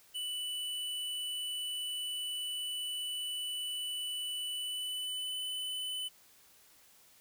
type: tone with pitch glide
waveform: square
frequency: 2975 to 3010 Hz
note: F#7 to F#7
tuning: +9 to +29 cents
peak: -36 dBFS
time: 0.14-6.09 s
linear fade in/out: 20 ms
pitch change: +20 cents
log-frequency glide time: 4.54-5.36 s
effects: white hiss -62 dBFS RMS until 7.2 s